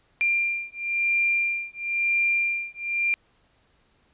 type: beating tone pair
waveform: sine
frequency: 2384 / 2384.99 Hz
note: D7 / D7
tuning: +25 / +26 cents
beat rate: 0.99 Hz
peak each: -25 dBFS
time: 0.21-3.14 s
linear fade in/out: 0 ms
effects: pink hiss -64 dBFS RMS until 4.13 s + resampled to 8000 Hz